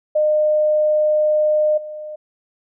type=tone with level steps; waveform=sine; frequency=609 Hz; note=D#5; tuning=37 cents flat; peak=-13 / -28 dBFS; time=0.15-2.16 s; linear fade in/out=10 ms; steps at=1.77 s; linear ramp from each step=10 ms; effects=none